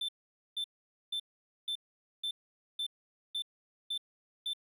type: tone bursts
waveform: triangle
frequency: 3544 Hz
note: A7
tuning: 12 cents sharp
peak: -31 dBFS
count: 9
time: 0.01-4.534 s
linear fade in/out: 5 ms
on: 76 ms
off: 480 ms
effects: none